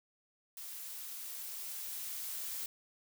blue noise with level ramp, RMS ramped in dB -46 to -40 dBFS, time 0.57-2.66 s, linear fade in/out 2 ms, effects none

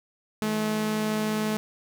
sawtooth tone pair together, 160.8 / 215.1 Hz, E3 / A3, -43 / -39 cents, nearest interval perfect fourth, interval 504 cents, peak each -32 / -21 dBFS, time 0.42-1.57 s, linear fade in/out 0 ms, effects none

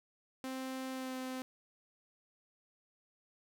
sawtooth tone with pitch glide, 261.6 to 258.3 Hz, C4 to C4, 0 to -22 cents, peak -35 dBFS, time 0.44-1.42 s, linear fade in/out 0 ms, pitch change -22 cents, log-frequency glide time 0.91-1.15 s, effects none

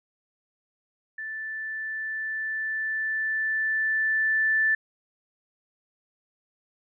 sine tone with level ramp, 1760 Hz, A6, in tune, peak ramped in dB -32 to -19 dBFS, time 1.18-4.75 s, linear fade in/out 5 ms, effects none

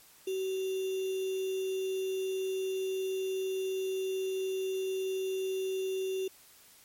sine tone with sample-and-hold, 379.5 Hz, F#4, 44 cents sharp, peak -30 dBFS, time 0.27-6.28 s, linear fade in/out 5 ms, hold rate 3150 Hz, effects white hiss -58 dBFS RMS until 6.84 s + MP3 64 kbps

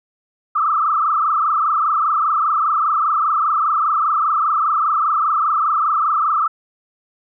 sine tone with frequency modulation, 1244.5 Hz, D#6, in tune, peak -14 dBFS, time 0.55-6.48 s, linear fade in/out 10 ms, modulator 25 Hz, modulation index 3.4, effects none

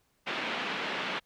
white band-pass noise, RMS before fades -34 dBFS, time 0.26-1.2 s, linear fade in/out 20 ms, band 170 to 3100 Hz, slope 24 dB/octave, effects pink hiss -72 dBFS RMS until 1.25 s

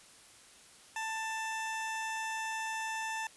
20% pulse tone, 886 Hz, A5, 12 cents sharp, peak -30 dBFS, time 0.96-3.27 s, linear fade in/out 2 ms, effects white hiss -57 dBFS RMS until 3.36 s + resampled to 24000 Hz

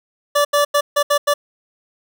25% pulse tone bursts at uneven times, 580 Hz, D5, 22 cents flat, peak -9 dBFS, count 6, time 0.35-0.45 / 0.53-0.65 / 0.74-0.81 / 0.96-1.03 / 1.1-1.18 / 1.27-1.34 s, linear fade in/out 10 ms, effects none

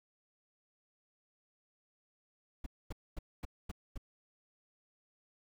brown noise bursts, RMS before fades -39 dBFS, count 6, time 2.64-3.978 s, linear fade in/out 5 ms, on 23 ms, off 240 ms, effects none

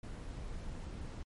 brown noise, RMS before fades -43 dBFS, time 0.03-1.23 s, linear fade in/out 5 ms, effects MP3 48 kbps

